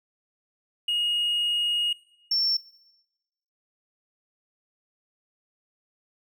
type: tone pair in turn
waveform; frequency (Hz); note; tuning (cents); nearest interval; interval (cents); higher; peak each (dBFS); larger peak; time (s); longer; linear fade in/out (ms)
triangle; 2872 / 5422; F7 / E8; +48 / +48; major seventh; 1100; second; -20 / -18; second; 0.88-1.93 / 2.31-2.57; first; 5
effects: noise-tail reverb RT60 1.0 s tail -23 dB re dry + tanh soft clip ceiling -18 dBFS